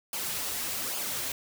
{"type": "noise with flanger", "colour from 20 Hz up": "white", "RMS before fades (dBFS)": -33, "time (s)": [0.13, 1.32], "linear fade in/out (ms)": 2, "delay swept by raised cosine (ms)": [0.51, 6.41], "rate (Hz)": 1.2, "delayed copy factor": -0.6, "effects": []}